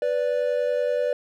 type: tone pair together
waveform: triangle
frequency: 493.6 / 584 Hz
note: B4 / D5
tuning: -1 / -10 cents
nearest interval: minor third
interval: 291 cents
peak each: -22 dBFS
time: 0.02-1.13 s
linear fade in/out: 2 ms
effects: none